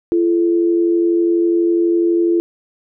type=tone pair together; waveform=sine; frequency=340.5 / 432.6 Hz; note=F4 / A4; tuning=-44 / -29 cents; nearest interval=major third; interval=415 cents; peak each=-12 / -22 dBFS; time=0.12-2.4 s; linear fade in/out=0 ms; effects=none